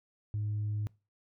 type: tone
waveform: sine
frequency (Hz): 105.1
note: G#2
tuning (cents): +21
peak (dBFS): -29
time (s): 0.34-0.87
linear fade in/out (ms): 0
effects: noise-tail reverb RT60 0.3 s tail -25 dB re dry + tanh soft clip ceiling -28 dBFS